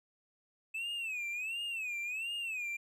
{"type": "tone with vibrato", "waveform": "triangle", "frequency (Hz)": 2588, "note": "E7", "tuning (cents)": -32, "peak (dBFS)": -34, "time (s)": [0.74, 2.77], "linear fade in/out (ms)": 10, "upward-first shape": "sine", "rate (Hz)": 1.4, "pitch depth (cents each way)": 160, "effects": []}